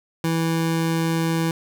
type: tone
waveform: 25% pulse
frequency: 164.1 Hz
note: E3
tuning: 8 cents flat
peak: -16 dBFS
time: 0.24-1.51 s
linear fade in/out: 2 ms
effects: none